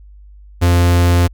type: tone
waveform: 45% pulse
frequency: 87.31 Hz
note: F2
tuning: in tune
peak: -9 dBFS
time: 0.61-1.28 s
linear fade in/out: 20 ms
effects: added 50 Hz sine -37 dBFS peak until 1.33 s